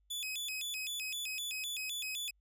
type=tone with vibrato; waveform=sawtooth; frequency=2962 Hz; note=F#7; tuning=1 cent sharp; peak=-34 dBFS; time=0.1-2.31 s; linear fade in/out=10 ms; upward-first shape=square; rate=3.9 Hz; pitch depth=270 cents each way; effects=added 50 Hz sine -69 dBFS peak until 2.4 s